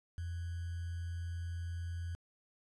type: tone with sample-and-hold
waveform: sine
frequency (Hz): 85.6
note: F2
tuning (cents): -34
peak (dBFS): -37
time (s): 0.18-2.15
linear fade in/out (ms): 0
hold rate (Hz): 1575
effects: resampled to 24000 Hz